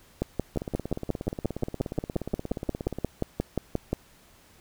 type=two click trains; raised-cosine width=2 ms; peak=-12 / -19 dBFS; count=22 / 42; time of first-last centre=0.22-3.93 / 0.56-2.986 s; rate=5.66 / 16.9 Hz; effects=pink hiss -57 dBFS RMS until 4.6 s